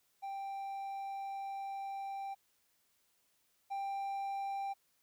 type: tone pair in turn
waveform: triangle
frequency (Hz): 786 / 789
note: G5 / G5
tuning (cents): +4 / +11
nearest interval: unison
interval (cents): 7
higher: second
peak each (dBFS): -37 / -34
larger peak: second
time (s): 0.22-2.35 / 3.7-4.74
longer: first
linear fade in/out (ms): 20
effects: white hiss -75 dBFS RMS until 5.02 s

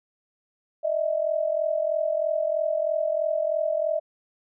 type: tone pair together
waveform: sine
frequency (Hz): 609 / 652.1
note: D#5 / E5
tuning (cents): -37 / -19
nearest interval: minor second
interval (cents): 118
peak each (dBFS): -25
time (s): 0.83-4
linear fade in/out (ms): 20
effects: none

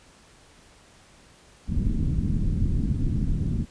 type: low-pass noise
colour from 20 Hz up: pink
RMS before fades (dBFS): -24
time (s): 1.67-3.66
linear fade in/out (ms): 50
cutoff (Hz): 240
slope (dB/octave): 24
effects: pink hiss -54 dBFS RMS until 3.7 s + resampled to 22050 Hz

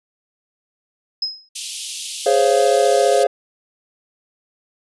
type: tone with exponential decay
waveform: sine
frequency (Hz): 5110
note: D#8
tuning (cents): +45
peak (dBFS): -16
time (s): 1.22-1.49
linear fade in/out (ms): 5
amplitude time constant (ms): 57
type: high-pass noise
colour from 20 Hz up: pink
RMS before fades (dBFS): -28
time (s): 1.55-3.24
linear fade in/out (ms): 10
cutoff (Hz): 2800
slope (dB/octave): 48
type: chord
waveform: triangle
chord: Db major seventh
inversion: second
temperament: just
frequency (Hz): 415.8 / 519.7 / 554.4 / 693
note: Ab4 / C5 / Db5 / F5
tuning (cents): +2 / -12 / 0 / -14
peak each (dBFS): -16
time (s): 2.26-3.27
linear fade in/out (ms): 5
effects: resampled to 24000 Hz

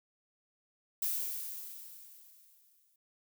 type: noise with exponential decay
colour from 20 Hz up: violet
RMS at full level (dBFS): -32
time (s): 1.02-2.96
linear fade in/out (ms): 5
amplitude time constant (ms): 420
effects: none

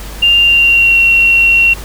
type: tone with pitch glide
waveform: sine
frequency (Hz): 2794 to 2737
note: F7 to F7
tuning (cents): 0 to -36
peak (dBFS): -5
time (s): 0.22-1.74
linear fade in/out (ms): 10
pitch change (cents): -36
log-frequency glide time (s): 0.38-0.99
effects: added 50 Hz sine -25 dBFS peak until 1.84 s + pink hiss -30 dBFS RMS until 1.84 s

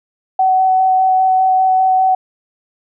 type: tone with vibrato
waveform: sine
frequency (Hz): 753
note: F#5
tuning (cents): +30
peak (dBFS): -9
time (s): 0.39-2.15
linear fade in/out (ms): 5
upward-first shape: square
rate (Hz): 5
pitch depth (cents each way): 8
effects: none

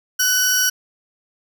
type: tone pair together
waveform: sawtooth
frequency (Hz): 1500 / 5686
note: F#6 / F8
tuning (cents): +23 / +30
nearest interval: octave + major seventh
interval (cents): 2307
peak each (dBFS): -15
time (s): 0.19-0.7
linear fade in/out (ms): 10
effects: none

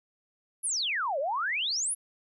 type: exponential two-way sweep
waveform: sine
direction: down then up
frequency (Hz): 11400 to 522 to 11400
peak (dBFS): -27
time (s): 0.63-1.95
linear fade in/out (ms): 20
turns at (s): 1.19
effects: none

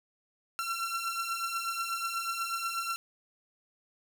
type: beating tone pair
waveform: sawtooth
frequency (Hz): 1353 / 1361.2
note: E6 / F6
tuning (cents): +45 / -45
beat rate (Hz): 8.2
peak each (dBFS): -33 / -30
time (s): 0.59-2.96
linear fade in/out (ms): 0
effects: none

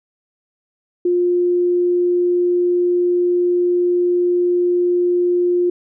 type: tone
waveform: sine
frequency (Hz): 353.8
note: F4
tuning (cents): +23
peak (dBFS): -13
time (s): 1.05-5.7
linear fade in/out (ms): 5
effects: none

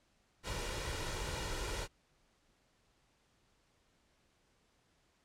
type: noise with comb filter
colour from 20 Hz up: pink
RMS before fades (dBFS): -39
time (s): 0.43-1.88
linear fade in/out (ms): 50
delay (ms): 2.1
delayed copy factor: +0.55
effects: pink hiss -73 dBFS RMS until 5.24 s + low-pass 8000 Hz 12 dB/octave

